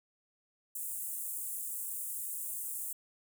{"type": "high-pass noise", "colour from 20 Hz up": "pink", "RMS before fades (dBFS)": -39, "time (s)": [0.75, 2.93], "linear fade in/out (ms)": 5, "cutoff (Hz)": 8000, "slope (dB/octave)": 48, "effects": []}